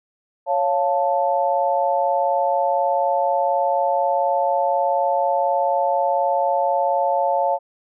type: chord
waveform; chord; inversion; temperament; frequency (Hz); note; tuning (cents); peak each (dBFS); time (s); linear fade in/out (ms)
sine; Db augmented; none; equal; 554.4 / 698.5 / 880; Db5 / F5 / A5; 0 / 0 / 0; -21; 0.46-7.59; 50
effects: none